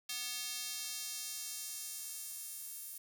square tone with high-pass filter sweep, 245.6 Hz, B3, 9 cents flat, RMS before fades -43 dBFS, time 0.09-2.98 s, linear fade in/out 5 ms, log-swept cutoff 3600 to 11000 Hz, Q 0.95, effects none

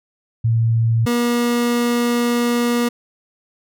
sine / 30% pulse tone pair in turn, 114.3 / 239.3 Hz, A#2 / A#3, -34 / +46 cents, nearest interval octave + minor second, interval 1280 cents, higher second, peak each -13 dBFS, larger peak neither, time 0.44-1.06 / 1.06-2.89 s, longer second, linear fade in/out 10 ms, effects none

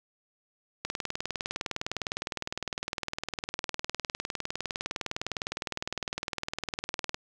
click train, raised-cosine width 0.2 ms, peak -14 dBFS, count 125, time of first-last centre 0.85-7.144 s, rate 19.7 Hz, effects none

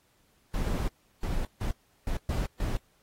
brown noise bursts at uneven times, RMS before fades -29 dBFS, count 6, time 0.54-0.88 / 1.23-1.45 / 1.61-1.71 / 2.07-2.17 / 2.29-2.46 / 2.6-2.77 s, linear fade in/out 2 ms, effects pink hiss -68 dBFS RMS until 3.02 s + AAC 48 kbps

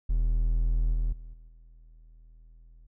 triangle tone with level steps, 40.49 Hz, E1, 30 cents flat, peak -20 / -22 / -38 / -45 / -48 dBFS, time 0.09-2.87 s, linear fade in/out 10 ms, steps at 0.93 / 1.12 / 1.33 / 1.48 s, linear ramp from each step 10 ms, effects none

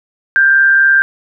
sine tone with amplitude modulation, 1581 Hz, G6, 14 cents sharp, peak -4 dBFS, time 0.36-1.02 s, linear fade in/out 0 ms, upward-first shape sine, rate 140 Hz, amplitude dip 45%, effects none

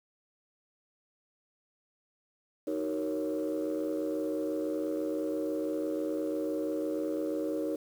sine chord, D# minor seventh, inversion none, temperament equal with one note detuned, 311.1 / 377.1 / 466.2 / 554.4 Hz, D#4 / F#4 / A#4 / C#5, 0 / +33 / 0 / 0 cents, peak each -32 / -37 / -35 / -35 dBFS, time 2.67-7.76 s, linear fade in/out 5 ms, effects tanh soft clip ceiling -24 dBFS + 9-bit

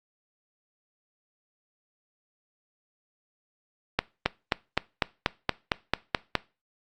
accelerating click train, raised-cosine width 0.3 ms, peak -5 dBFS, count 11, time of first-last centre 3.99-6.353 s, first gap 270 ms, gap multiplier 0.97, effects noise-tail reverb RT60 0.3 s tail -21 dB re dry + Opus 48 kbps

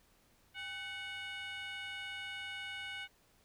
sine tone with frequency modulation, 2217 Hz, C#7, in tune, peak -38 dBFS, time 0.54-3.08 s, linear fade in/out 50 ms, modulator 708 Hz, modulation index 1.4, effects tanh soft clip ceiling -40 dBFS + pink hiss -69 dBFS RMS until 3.44 s

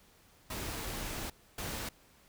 pink noise bursts at uneven times, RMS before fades -39 dBFS, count 2, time 0.5-1.3 / 1.58-1.89 s, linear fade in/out 5 ms, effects pink hiss -63 dBFS RMS until 2.28 s

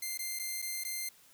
5% pulse tone with dropouts, 2093 Hz, C7, in tune, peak -25 dBFS, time 0.02-1.09 s, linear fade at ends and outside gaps 5 ms, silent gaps 0.176-0.19 / 0.391-0.395 / 0.619-0.623 / 0.838-0.848 s, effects white hiss -61 dBFS RMS until 1.33 s

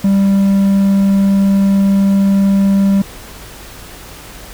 triangle tone, 196.7 Hz, G3, 6 cents sharp, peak -6 dBFS, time 0.04-3.02 s, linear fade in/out 5 ms, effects added 50 Hz sine -38 dBFS peak until 4.53 s + pink hiss -34 dBFS RMS until 4.53 s

